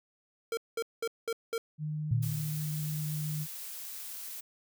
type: tone bursts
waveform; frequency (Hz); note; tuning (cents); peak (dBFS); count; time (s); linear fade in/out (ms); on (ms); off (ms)
square; 457.7; A#4; -32; -31; 5; 0.52-1.58; 2; 52; 200
type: tone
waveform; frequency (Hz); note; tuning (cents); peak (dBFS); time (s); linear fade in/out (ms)
sine; 152.5; D#3; -34; -32; 1.78-3.47; 50
type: tone with exponential decay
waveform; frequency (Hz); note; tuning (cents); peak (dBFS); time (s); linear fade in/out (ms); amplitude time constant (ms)
sine; 116.54; A#2; 0; -23; 2.11-2.76; 5; 140
type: noise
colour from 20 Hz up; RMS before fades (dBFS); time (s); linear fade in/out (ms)
blue; -42; 2.22-4.41; 10
effects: none